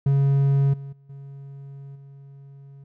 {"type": "tone with level steps", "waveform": "triangle", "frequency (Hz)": 138.59, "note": "C#3", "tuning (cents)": 0, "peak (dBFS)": [-14, -31, -48, -35, -40], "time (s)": [0.06, 2.84], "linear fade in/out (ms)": 5, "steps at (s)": [0.73, 0.92, 1.09, 1.95], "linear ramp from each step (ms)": 10, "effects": []}